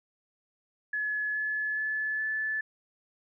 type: tone with pitch steps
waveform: sine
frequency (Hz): 1704 / 1715.9 / 1727.8 / 1739.8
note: G#6 / A6 / A6 / A6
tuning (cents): +44 / -44 / -32 / -20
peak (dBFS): -28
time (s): 0.93-2.61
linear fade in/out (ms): 5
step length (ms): 420
effects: none